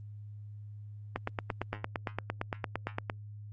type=click train; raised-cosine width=0.5 ms; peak=-17 dBFS; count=18; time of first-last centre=1.16-3.098 s; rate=8.77 Hz; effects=added 104 Hz sine -43 dBFS peak until 3.52 s + Opus 32 kbps